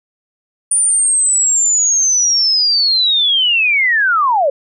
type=linear sweep; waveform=sine; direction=down; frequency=9397 to 523.3 Hz; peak=-10 dBFS; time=0.71-4.5 s; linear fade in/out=5 ms; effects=none